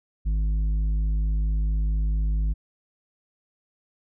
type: tone with tanh clipping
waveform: sine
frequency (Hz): 52.2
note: G#1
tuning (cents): +10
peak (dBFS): -22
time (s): 0.25-2.54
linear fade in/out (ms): 20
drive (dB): 7
effects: none